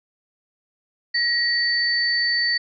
sine tone pair together, 1904 / 4529 Hz, A#6 / C#8, +36 / +36 cents, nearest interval octave + minor third, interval 1500 cents, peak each -21 dBFS, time 1.14-2.58 s, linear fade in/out 10 ms, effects none

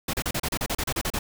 pink noise bursts, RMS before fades -27 dBFS, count 13, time 0.08-1.19 s, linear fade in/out 5 ms, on 54 ms, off 34 ms, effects none

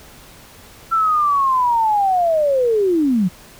sine linear sweep, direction down, 1350 to 168.9 Hz, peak -13 dBFS, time 0.91-3.29 s, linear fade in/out 20 ms, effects pink hiss -43 dBFS RMS until 3.59 s

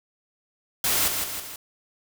white noise with echo, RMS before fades -23 dBFS, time 0.84-1.08 s, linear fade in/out 2 ms, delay 160 ms, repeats 3, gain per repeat -5 dB, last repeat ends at 1.56 s, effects none

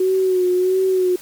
sine tone with vibrato, 370 Hz, F#4, in tune, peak -14 dBFS, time 0-1.16 s, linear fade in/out 5 ms, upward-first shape sine, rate 1.5 Hz, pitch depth 41 cents each way, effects white hiss -41 dBFS RMS until 1.21 s + Opus 48 kbps

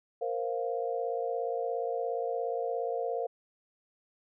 sine chord, Bb suspended second, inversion none, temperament equal, 466.2 / 523.3 / 698.5 Hz, Bb4 / C5 / F5, 0 / 0 / 0 cents, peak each -33 / -35 / -35 dBFS, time 0.21-3.27 s, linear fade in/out 10 ms, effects none

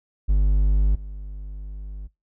triangle tone with level steps, 49.94 Hz, G1, 33 cents sharp, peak -13 / -29 dBFS, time 0.28-2.08 s, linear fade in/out 20 ms, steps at 0.95 s, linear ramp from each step 5 ms, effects noise-tail reverb RT60 0.2 s tail -22 dB re dry

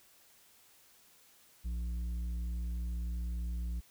sine tone with tanh clipping, 58.8 Hz, A#1, 16 cents sharp, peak -35 dBFS, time 1.64-3.81 s, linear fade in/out 20 ms, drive 7 dB, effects white hiss -63 dBFS RMS until 3.9 s

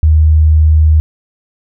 sine tone, 77.78 Hz, D#2, in tune, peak -4 dBFS, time 0.03-1 s, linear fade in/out 0 ms, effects none

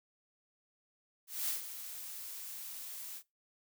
blue noise with ADSR envelope, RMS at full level -34 dBFS, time 1.27-3.23 s, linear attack 210 ms, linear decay 130 ms, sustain -11 dB, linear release 69 ms, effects noise-tail reverb RT60 0.2 s tail -20 dB re dry

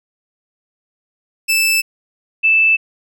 sawtooth / sine tone pair in turn, 2637 / 2637 Hz, E7 / E7, 0 / 0 cents, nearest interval unison, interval 0 cents, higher neither, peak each -9 dBFS, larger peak neither, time 1.48-1.82 / 2.43-2.77 s, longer neither, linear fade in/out 20 ms, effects none

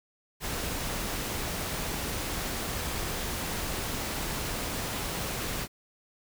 pink noise, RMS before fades -33 dBFS, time 0.4-5.68 s, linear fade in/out 50 ms, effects none

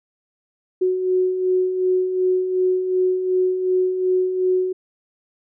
sine beating tone pair, 366.9 / 369.6 Hz, F#4 / F#4, -15 / -2 cents, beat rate 2.7 Hz, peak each -26 / -17 dBFS, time 0.81-4.73 s, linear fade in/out 10 ms, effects none

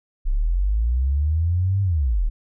sine linear two-way sweep, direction up then down, 31 to 100 to 31 Hz, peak -17 dBFS, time 0.25-2.3 s, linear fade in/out 20 ms, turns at 1.82 s, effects none

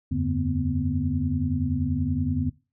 sine tone cluster, 83.6 / 94.1 / 143.7 / 232.5 / 252.4 Hz, E2 / F#2 / D3 / A#3 / B3, +25 / +30 / -37 / -4 / +38 cents, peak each -29 / -30 / -28 / -34 / -27 dBFS, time 0.11-2.5 s, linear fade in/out 10 ms, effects noise-tail reverb RT60 0.3 s tail -20 dB re dry

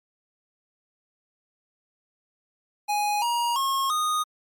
square tone with pitch steps, 830.6 / 948.6 / 1083.4 / 1237.3 Hz, G#5 / A#5 / C#6 / D#6, 0 / +30 / -40 / -10 cents, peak -23 dBFS, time 2.88-4.24 s, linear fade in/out 20 ms, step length 340 ms, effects MP3 64 kbps

